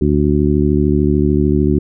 harmonic tone, 73.42 Hz, D2, in tune, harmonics 1 / 2 / 3 / 4 / 5, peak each -17 / -17 / -17 / -17 / -17 dBFS, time 0.01-1.79 s, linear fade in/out 5 ms, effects none

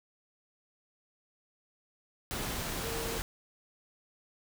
sine tone in noise, 458.5 Hz, A#4, 29 cents flat, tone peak -39 dBFS, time 2.84-3.18 s, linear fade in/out 0 ms, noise pink, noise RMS -36 dBFS, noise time 2.31-3.22 s, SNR -6 dB, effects none

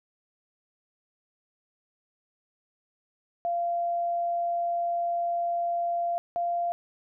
sine tone pair in turn, 690 / 692.6 Hz, F5 / F5, -21 / -15 cents, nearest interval unison, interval 6 cents, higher second, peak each -25 dBFS, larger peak neither, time 3.45-6.18 / 6.36-6.72 s, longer first, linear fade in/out 0 ms, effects none

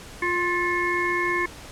harmonic tone with a mistuned harmonic, 351.4 Hz, F4, 11 cents sharp, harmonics 1 / 3 / 5 / 6, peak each -27 / -27 / -27 / -27 dBFS, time 0.22-1.46 s, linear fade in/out 5 ms, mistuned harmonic 6, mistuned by +47 cents, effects pink hiss -42 dBFS RMS until 1.71 s + low-pass 10000 Hz 12 dB/octave

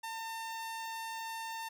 sawtooth tone, 903 Hz, A5, 45 cents sharp, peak -35 dBFS, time 0.03-1.69 s, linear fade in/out 10 ms, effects none

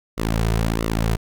sawtooth tone with flanger, 55.6 Hz, A1, 19 cents sharp, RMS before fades -21 dBFS, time 0.17-1.17 s, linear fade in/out 20 ms, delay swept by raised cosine 1.2 to 3.7 ms, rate 1.5 Hz, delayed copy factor -0.75, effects none

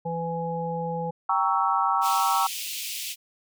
harmonic tone, 167 Hz, E3, 23 cents sharp, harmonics 1 / 3 / 5, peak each -31 / -31 / -31 dBFS, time 0.05-1.11 s, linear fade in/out 10 ms
sine chord, G diminished seventh, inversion none, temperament equal with one note detuned, 784 / 932.3 / 1119 / 1318.5 Hz, G5 / Bb5 / Db6 / Fb6, 0 / 0 / +16 / 0 cents, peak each -26 dBFS, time 1.29-2.47 s, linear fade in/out 5 ms
pink high-pass noise, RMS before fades -33 dBFS, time 2.01-3.16 s, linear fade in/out 50 ms, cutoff 2400 Hz, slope 48 dB/octave
effects none

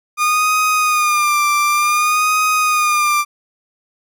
30% pulse tone with vibrato, 1215 Hz, D#6, 42 cents flat, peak -10 dBFS, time 0.17-3.25 s, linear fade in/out 50 ms, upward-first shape sine, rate 0.55 Hz, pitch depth 53 cents each way, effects none

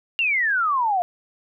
sine exponential sweep, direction down, 2833 to 690 Hz, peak -18 dBFS, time 0.19-1.02 s, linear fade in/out 0 ms, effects none

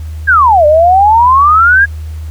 sine exponential two-way sweep, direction down then up, 1665 to 587.3 to 1665 Hz, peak -3 dBFS, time 0.27-1.86 s, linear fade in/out 20 ms, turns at 0.66 s, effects added 78 Hz sine -19 dBFS peak until 2.3 s + pink hiss -42 dBFS RMS until 2.3 s

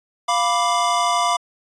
square chord, B diminished, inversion second, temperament equal, 698.5 / 987.8 / 1174.7 Hz, F5 / B5 / D6, 0 / 0 / 0 cents, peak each -22 dBFS, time 0.28-1.37 s, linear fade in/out 10 ms, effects resampled to 22050 Hz

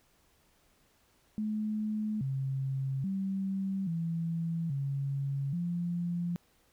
sine tone with pitch steps, 214 / 134.5 / 193.2 / 166 / 138.5 / 173.4 Hz, A3 / C3 / G3 / E3 / C#3 / F3, -48 / +48 / -25 / +12 / -1 / -12 cents, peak -30 dBFS, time 1.38-6.36 s, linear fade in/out 0 ms, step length 830 ms, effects pink hiss -68 dBFS RMS until 6.72 s

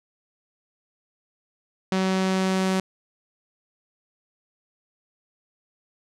sawtooth tone with low-pass filter sweep, 188.8 Hz, F#3, 35 cents sharp, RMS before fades -23 dBFS, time 1.92-2.8 s, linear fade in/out 2 ms, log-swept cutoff 5700 to 8800 Hz, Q 0.87, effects none

